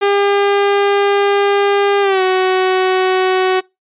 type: tone with pitch glide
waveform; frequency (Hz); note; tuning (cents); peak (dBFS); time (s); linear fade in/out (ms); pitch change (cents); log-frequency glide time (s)
sawtooth; 402.3 to 373.2; G4 to F#4; +45 to +15; -7; 0.01-3.61; 20; -130; 2.01-2.22
effects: noise-tail reverb RT60 0.2 s tail -22 dB re dry + resampled to 8000 Hz